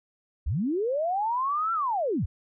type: linear two-way sweep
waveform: sine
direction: up then down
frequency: 49 to 1369 to 49 Hz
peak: -24 dBFS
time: 0.46-2.26 s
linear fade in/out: 10 ms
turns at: 1.73 s
effects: none